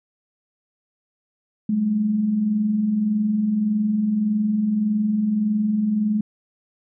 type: tone pair together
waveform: sine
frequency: 191.3 / 213 Hz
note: G3 / G#3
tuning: -42 / +44 cents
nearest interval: major second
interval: 186 cents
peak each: -29 / -18 dBFS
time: 1.69-6.21 s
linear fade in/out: 5 ms
effects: none